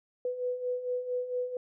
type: beating tone pair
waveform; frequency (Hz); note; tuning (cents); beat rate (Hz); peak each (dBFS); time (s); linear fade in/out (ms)
sine; 493.9 / 498.3; B4 / B4; 0 / +15; 4.4; -37 / -31; 0.25-1.57; 2
effects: none